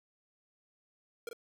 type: tone with echo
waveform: square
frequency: 466.2 Hz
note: A#4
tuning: in tune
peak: -38 dBFS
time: 1.27-1.29 s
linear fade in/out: 2 ms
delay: 41 ms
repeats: 1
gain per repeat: -5 dB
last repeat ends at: 1.331 s
effects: none